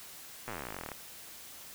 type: slowing click train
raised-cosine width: 0.5 ms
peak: -24 dBFS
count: 28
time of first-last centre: 0.48-0.917 s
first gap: 8 ms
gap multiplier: 1.05
effects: white hiss -49 dBFS RMS until 1.74 s